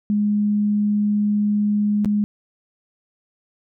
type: tone with dropouts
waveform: sine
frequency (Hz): 207.7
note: G#3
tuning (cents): 0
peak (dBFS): -16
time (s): 0.1-2.24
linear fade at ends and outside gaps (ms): 0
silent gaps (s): 2.047-2.057
effects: none